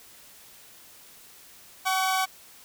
sawtooth tone pair together, 757.6 / 1127 Hz, F#5 / C#6, +41 / +28 cents, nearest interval perfect fifth, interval 687 cents, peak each -21 / -24 dBFS, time 1.85-2.26 s, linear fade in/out 20 ms, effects white hiss -51 dBFS RMS until 2.64 s

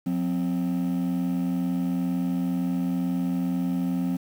triangle tone pair together, 179.5 / 261.6 Hz, F3 / C4, +48 / 0 cents, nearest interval perfect fifth, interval 652 cents, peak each -23 / -23 dBFS, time 0.06-4.17 s, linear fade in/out 10 ms, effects tanh soft clip ceiling -18 dBFS + 8-bit

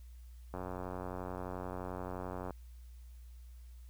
click train, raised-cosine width 1 ms, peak -27 dBFS, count 181, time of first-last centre 0.54-2.507 s, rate 91.5 Hz, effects added 60 Hz sine -49 dBFS peak until 3.89 s + white hiss -70 dBFS RMS until 3.89 s

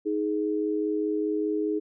sine tone pair together, 314 / 418.9 Hz, D#4 / G#4, +16 / +15 cents, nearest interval perfect fourth, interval 499 cents, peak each -27 dBFS, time 0.05-1.8 s, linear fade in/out 20 ms, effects none

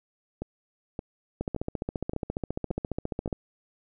two click trains, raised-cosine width 2 ms, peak -19 / -16 dBFS, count 6 / 29, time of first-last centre 0.42-3.277 / 1.41-3.328 s, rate 1.75 / 14.6 Hz, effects none

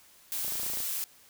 blue noise, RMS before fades -33 dBFS, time 0.32-1.04 s, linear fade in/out 0 ms
clicks, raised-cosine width 1 ms, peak -31 dBFS, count 11, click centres 0.447 / 0.481 / 0.522 / 0.555 / 0.597 / 0.632 / 0.664 / 0.7 / 0.736 / 0.772 / 0.803 s
effects white hiss -58 dBFS RMS until 1.29 s

